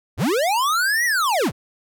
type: linear two-way sweep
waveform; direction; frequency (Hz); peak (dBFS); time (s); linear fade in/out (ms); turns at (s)
square; up then down; 58.2 to 1979 to 58.2; -18; 0.17-1.52; 50; 1.05
effects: none